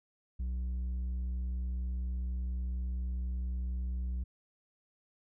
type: tone with low-pass filter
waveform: square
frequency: 62.1 Hz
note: B1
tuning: 10 cents sharp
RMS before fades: -35 dBFS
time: 0.39-4.24 s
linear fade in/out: 10 ms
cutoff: 120 Hz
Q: 1.1
effects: none